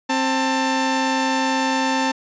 sawtooth tone pair together, 264.1 / 890.4 Hz, C4 / A5, +16 / +20 cents, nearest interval octave + major sixth, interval 2104 cents, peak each -17 dBFS, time 0.09-2.12 s, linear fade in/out 10 ms, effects resampled to 16000 Hz

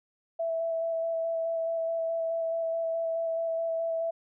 sine tone with vibrato, 659.3 Hz, E5, in tune, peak -27 dBFS, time 0.39-4.11 s, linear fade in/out 10 ms, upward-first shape square, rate 4.7 Hz, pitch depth 10 cents each way, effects none

